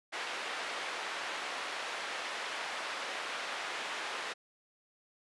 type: band-pass noise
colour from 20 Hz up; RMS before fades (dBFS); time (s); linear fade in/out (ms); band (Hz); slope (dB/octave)
white; -39; 0.12-4.34; 20; 500 to 2500; 12
effects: resampled to 24000 Hz